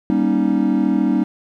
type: chord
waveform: triangle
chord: Eb dominant seventh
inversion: first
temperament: equal with one note detuned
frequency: 196 / 237.8 / 277.2 / 311.1 Hz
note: G3 / Bb3 / Db4 / Eb4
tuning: 0 / +35 / 0 / 0 cents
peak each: -18 dBFS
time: 0.1-1.24 s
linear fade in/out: 0 ms
effects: none